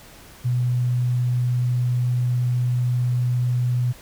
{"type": "tone", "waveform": "sine", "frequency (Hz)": 123.47, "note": "B2", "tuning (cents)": 0, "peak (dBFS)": -18, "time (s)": [0.44, 3.93], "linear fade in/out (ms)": 20, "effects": ["pink hiss -46 dBFS RMS until 4.01 s"]}